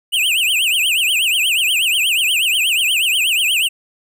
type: tone with vibrato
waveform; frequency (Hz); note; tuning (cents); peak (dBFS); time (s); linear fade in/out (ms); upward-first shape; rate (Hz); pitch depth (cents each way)
square; 2794; F7; 0; -14; 0.12-3.69; 20; triangle; 8.3; 270
effects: none